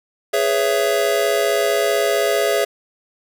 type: chord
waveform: square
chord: C# minor seventh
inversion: second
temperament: just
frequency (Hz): 415.8 / 498.9 / 554.4 / 665.2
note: G#4 / B4 / C#5 / E5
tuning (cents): +2 / +17 / 0 / +16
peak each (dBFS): -21 / -27 / -22 / -21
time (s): 0.33-2.65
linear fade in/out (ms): 10
effects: none